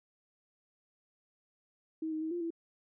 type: tone with pitch steps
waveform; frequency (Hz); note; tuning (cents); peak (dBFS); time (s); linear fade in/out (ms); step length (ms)
sine; 318.6 / 312.7 / 318.3 / 348.2 / 332.8; D#4 / D#4 / D#4 / F4 / E4; +41 / +9 / +39 / -5 / +17; -33; 2.02-2.505; 5; 97
effects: none